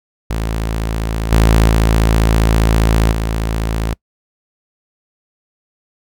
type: tone with level steps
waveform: sawtooth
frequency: 55 Hz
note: A1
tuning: in tune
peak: -13 / -4 / -6 / -12 dBFS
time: 0.3-3.94 s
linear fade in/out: 5 ms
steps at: 1.32 / 1.69 / 3.12 s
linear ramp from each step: 2 ms
effects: noise-tail reverb RT60 0.1 s tail -26 dB re dry